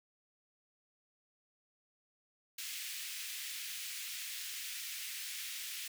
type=high-pass noise; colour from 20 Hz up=pink; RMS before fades=-43 dBFS; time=2.58-5.88 s; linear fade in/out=5 ms; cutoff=2100 Hz; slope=24 dB/octave; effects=none